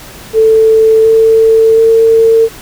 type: tone with pitch steps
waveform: sine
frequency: 442.3 / 446.9 / 451.6 Hz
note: A4 / A4 / A4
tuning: +9 / +27 / +45 cents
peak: -3 dBFS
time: 0.33-2.49 s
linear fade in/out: 50 ms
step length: 720 ms
effects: pink hiss -31 dBFS RMS until 2.61 s